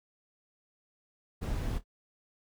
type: noise with echo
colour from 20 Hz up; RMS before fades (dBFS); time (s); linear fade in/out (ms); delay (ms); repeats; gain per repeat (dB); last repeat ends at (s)
brown; -33; 1.41-1.79; 20; 26; 2; -15; 1.842
effects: none